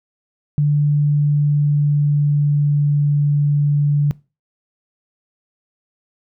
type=tone with pitch glide; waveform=sine; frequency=146.83 to 145.48 Hz; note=D3 to D3; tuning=0 to -16 cents; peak=-12 dBFS; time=0.58-4.11 s; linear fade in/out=0 ms; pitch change=-16 cents; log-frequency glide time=0.8-3.12 s; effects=noise-tail reverb RT60 0.3 s tail -22 dB re dry